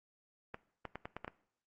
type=clicks; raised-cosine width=0.5 ms; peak=-26 dBFS; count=7; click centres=0.544 / 0.853 / 0.956 / 1.055 / 1.166 / 1.246 / 1.279 s; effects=noise-tail reverb RT60 0.6 s tail -19 dB re dry + Opus 24 kbps